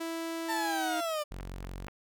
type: tone with pitch glide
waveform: sawtooth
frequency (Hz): 329.6 to 318.2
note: E4 to D#4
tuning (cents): 0 to +39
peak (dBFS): -30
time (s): 0-1.01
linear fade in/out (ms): 10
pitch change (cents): -61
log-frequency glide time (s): 0.7-0.84
type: linear sweep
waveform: 30% pulse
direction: down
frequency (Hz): 907 to 587.3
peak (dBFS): -28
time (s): 0.48-1.24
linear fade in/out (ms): 20
type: tone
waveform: sawtooth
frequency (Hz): 45.74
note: F#1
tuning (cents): -19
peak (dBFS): -35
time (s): 1.31-1.87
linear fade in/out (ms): 0
type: clicks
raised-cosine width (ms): 0.5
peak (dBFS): -30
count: 3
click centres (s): 1.4 / 1.644 / 1.883
effects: none